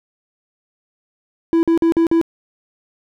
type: tone bursts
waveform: triangle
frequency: 331.5 Hz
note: E4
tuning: 10 cents sharp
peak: -9 dBFS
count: 5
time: 1.53-2.214 s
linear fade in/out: 0 ms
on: 100 ms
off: 46 ms
effects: none